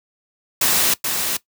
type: noise with echo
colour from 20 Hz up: white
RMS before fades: -17 dBFS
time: 0.61-0.94 s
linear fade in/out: 5 ms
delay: 430 ms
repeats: 1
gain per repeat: -5 dB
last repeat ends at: 1.37 s
effects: noise-tail reverb RT60 0.1 s tail -18 dB re dry + high-pass 80 Hz 12 dB/octave